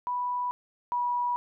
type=tone pair in turn; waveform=sine; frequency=985 / 972.6 Hz; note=B5 / B5; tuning=-5 / -27 cents; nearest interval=unison; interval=22 cents; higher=first; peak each=-27 / -25 dBFS; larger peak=second; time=0.07-0.51 / 0.92-1.36 s; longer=neither; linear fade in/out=0 ms; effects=none